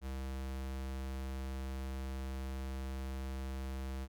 square tone, 66.2 Hz, C2, 21 cents sharp, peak -39 dBFS, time 0.01-4.08 s, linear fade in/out 50 ms, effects none

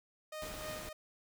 sawtooth tone with tremolo, 618 Hz, D#5, 12 cents flat, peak -37 dBFS, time 0.32-0.93 s, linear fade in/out 5 ms, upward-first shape sine, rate 3.3 Hz, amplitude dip 60%
pink noise, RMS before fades -46 dBFS, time 0.42-0.89 s, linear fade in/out 0 ms
effects none

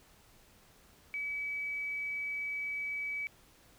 sine tone, 2286 Hz, D7, 47 cents flat, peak -34 dBFS, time 1.14-3.27 s, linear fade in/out 0 ms, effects pink hiss -62 dBFS RMS until 3.78 s

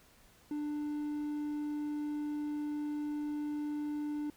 triangle tone, 296.6 Hz, D4, 17 cents sharp, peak -32 dBFS, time 0.51-4.3 s, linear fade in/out 2 ms, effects pink hiss -63 dBFS RMS until 4.36 s

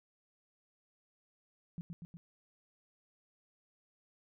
sine tone with echo, 169.9 Hz, F3, 47 cents flat, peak -38 dBFS, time 1.78-1.81 s, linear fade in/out 0 ms, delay 120 ms, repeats 3, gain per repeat -3 dB, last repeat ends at 2.17 s, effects none

